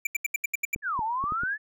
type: tone bursts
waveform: square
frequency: 2349 Hz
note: D7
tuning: in tune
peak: -24 dBFS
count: 8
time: 0.05-0.749 s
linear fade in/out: 5 ms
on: 20 ms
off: 77 ms
type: clicks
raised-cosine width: 3 ms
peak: -25 dBFS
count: 5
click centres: 0.761 / 0.992 / 1.24 / 1.322 / 1.435 s
type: exponential two-way sweep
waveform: sine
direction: down then up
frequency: 1775 to 848 to 1774 Hz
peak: -26 dBFS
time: 0.82-1.58 s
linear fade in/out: 50 ms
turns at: 1.03 s
effects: none